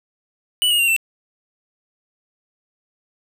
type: tone with pitch steps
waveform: square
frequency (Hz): 2960 / 2864 / 2771 / 2682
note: F#7 / F7 / F7 / E7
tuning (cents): 0 / +43 / -14 / +29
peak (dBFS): -15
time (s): 0.62-0.964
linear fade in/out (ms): 0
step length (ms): 86
effects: 8-bit